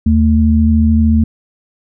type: tone pair together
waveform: sine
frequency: 78.7 / 222.6 Hz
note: D#2 / A3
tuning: +20 / +20 cents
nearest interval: octave + tritone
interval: 1800 cents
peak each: -10 dBFS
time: 0.06-1.24 s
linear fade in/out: 5 ms
effects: none